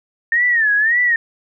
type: tone with vibrato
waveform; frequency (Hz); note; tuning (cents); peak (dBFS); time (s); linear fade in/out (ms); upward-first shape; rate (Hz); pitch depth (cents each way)
sine; 1809; A6; +48; -12; 0.32-1.16; 2; sine; 1.8; 150
effects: none